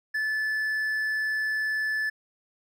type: tone with hard clipping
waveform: triangle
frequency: 1739 Hz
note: A6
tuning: 21 cents flat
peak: -26 dBFS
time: 0.14-2.1 s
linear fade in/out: 10 ms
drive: 6 dB
effects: none